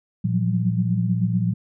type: tone cluster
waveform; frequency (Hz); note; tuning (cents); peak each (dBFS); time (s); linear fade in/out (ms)
sine; 115.1 / 173.4 / 182.4 / 189.4; A#2 / F3 / F#3 / F#3; -22 / -12 / -24 / +41; -22 / -23 / -27 / -27; 0.24-1.54; 10
effects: none